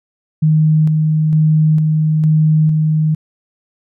sine tone with tremolo, 155.56 Hz, D#3, in tune, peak -8 dBFS, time 0.42-3.15 s, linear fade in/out 10 ms, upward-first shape square, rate 1.1 Hz, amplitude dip 25%, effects none

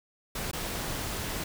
pink noise with dropouts, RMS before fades -34 dBFS, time 0.35-1.44 s, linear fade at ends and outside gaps 5 ms, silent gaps 0.514-0.531 s, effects none

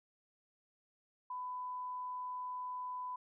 sine tone, 1000 Hz, B5, 21 cents sharp, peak -39 dBFS, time 1.3-3.16 s, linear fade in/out 5 ms, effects none

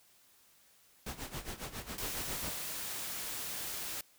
pink noise with tremolo, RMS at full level -40 dBFS, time 1.06-2.54 s, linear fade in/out 5 ms, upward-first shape sine, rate 7.3 Hz, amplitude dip 80%
white noise, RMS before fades -40 dBFS, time 1.98-4.01 s, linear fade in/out 2 ms
effects white hiss -65 dBFS RMS until 4.18 s

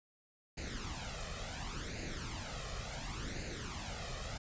pink noise with flanger, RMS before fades -42 dBFS, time 0.57-4.38 s, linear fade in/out 10 ms, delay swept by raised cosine 0.44 to 1.64 ms, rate 0.7 Hz, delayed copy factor +0.7, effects resampled to 16000 Hz

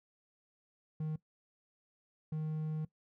triangle tone bursts at uneven times, 155.56 Hz, D#3, in tune, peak -32 dBFS, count 2, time 1-1.16 / 2.32-2.85 s, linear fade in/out 5 ms, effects noise-tail reverb RT60 0.1 s tail -19 dB re dry

